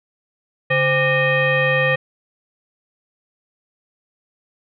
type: tone with frequency modulation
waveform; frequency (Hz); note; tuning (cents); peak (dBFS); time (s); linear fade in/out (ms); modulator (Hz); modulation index
sine; 1183; D6; +12; -14; 0.7-1.96; 10; 663; 2
effects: none